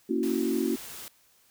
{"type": "chord", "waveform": "sine", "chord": "F# dominant seventh", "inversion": "first", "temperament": "equal", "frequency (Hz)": [233.1, 277.2, 329.6, 370], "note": ["A#3", "C#4", "E4", "F#4"], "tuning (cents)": [0, 0, 0, 0], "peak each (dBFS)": -30, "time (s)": [0.09, 0.76], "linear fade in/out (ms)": 10}
{"type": "noise", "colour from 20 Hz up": "white", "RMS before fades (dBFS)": -42, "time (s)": [0.23, 1.08], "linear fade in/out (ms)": 0}
{"effects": ["white hiss -63 dBFS RMS until 1.5 s"]}